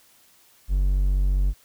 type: tone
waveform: triangle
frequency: 47.39 Hz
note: F#1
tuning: 42 cents sharp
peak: -16 dBFS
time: 0.68-1.54 s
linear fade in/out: 50 ms
effects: white hiss -57 dBFS RMS until 1.64 s